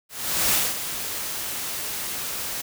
white noise with ADSR envelope, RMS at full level -20 dBFS, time 0.09-2.62 s, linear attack 430 ms, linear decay 230 ms, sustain -10 dB, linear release 13 ms, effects none

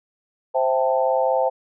sine chord, A minor seventh, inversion first, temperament equal with one note detuned, 523.3 / 659.3 / 784 / 889.2 Hz, C5 / E5 / G5 / A5, 0 / 0 / 0 / +18 cents, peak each -20 / -23 / -24 / -25 dBFS, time 0.54-1.5 s, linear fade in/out 20 ms, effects none

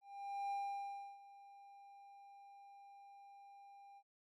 triangle tone with ADSR envelope, 799 Hz, G5, 33 cents sharp, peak -36 dBFS, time 0.01-4.03 s, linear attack 500 ms, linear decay 670 ms, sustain -19 dB, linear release 57 ms, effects none

